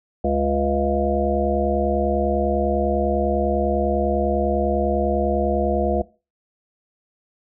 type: harmonic tone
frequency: 70 Hz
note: C#2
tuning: 18 cents sharp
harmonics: 1 / 3 / 5 / 7 / 9 / 10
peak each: -25 / -25 / -25 / -25 / -25 / -25 dBFS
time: 0.24-6.02 s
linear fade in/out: 5 ms
effects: noise-tail reverb RT60 0.3 s tail -19 dB re dry